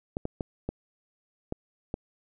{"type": "clicks", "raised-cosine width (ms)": 2, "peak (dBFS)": -17, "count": 6, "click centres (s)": [0.169, 0.254, 0.408, 0.69, 1.524, 1.941], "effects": []}